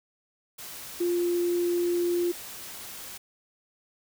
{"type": "tone in noise", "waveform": "sine", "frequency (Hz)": 349.2, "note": "F4", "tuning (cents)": 0, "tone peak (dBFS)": -23, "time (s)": [1, 2.32], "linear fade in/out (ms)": 10, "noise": "white", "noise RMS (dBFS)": -41, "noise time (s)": [0.58, 3.18], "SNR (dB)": 15, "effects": []}